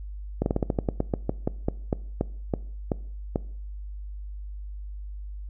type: slowing click train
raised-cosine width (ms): 2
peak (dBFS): -10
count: 18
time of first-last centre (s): 0.42-3.359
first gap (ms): 41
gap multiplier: 1.16
effects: noise-tail reverb RT60 0.6 s tail -21 dB re dry + added 50 Hz sine -34 dBFS peak until 5.49 s